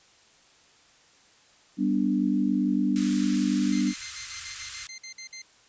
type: chord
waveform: sine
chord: G major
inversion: none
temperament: equal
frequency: 196 / 246.9 / 293.7 Hz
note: G3 / B3 / D4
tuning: 0 / 0 / 0 cents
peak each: -26 dBFS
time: 1.77-3.94 s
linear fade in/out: 50 ms
type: band-stop noise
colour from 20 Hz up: white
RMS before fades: -36 dBFS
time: 2.96-4.87 s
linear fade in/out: 0 ms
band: 110 to 1200 Hz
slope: 48 dB/octave
type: tone bursts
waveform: 5% pulse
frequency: 2084 Hz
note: C7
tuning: 7 cents flat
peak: -25 dBFS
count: 12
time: 3.72-5.42 s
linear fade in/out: 5 ms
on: 94 ms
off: 52 ms
effects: white hiss -58 dBFS RMS until 5.68 s + resampled to 16000 Hz